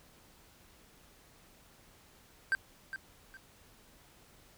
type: tone with echo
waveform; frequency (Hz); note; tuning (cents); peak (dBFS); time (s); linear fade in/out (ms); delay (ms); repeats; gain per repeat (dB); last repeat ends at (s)
triangle; 1568; G6; 0; -24; 2.52-2.55; 0; 410; 2; -11; 3.37
effects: pink hiss -61 dBFS RMS until 4.57 s